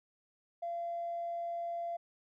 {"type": "tone with tanh clipping", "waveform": "triangle", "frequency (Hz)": 685, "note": "F5", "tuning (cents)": -34, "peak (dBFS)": -35, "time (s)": [0.62, 1.97], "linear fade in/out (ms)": 10, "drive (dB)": 4, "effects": []}